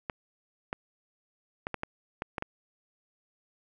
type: clicks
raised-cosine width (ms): 0.5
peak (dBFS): -17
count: 8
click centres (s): 0.098 / 0.729 / 1.669 / 1.743 / 1.834 / 2.221 / 2.382 / 2.424
effects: none